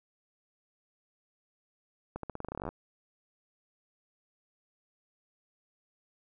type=accelerating click train; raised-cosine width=1 ms; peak=-23 dBFS; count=17; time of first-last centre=2.16-2.69 s; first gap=73 ms; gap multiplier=0.88; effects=none